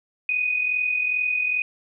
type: tone with amplitude modulation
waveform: sine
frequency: 2489 Hz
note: D#7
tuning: in tune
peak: -18 dBFS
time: 0.29-1.62 s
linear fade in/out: 2 ms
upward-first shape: sine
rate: 42.4 Hz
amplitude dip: 55%
effects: none